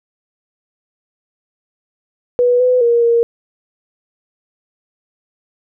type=tone with pitch steps; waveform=sine; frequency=489.7 / 502 / 471.4 / 467.7 Hz; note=B4 / B4 / A#4 / A#4; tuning=-15 / +28 / +19 / +6 cents; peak=-9 dBFS; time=2.39-3.23 s; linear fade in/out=0 ms; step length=210 ms; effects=none